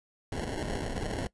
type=noise with sample-and-hold; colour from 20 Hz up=pink; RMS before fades=-34 dBFS; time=0.32-1.27 s; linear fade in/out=2 ms; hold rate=1225 Hz; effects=noise-tail reverb RT60 0.1 s tail -20 dB re dry + resampled to 24000 Hz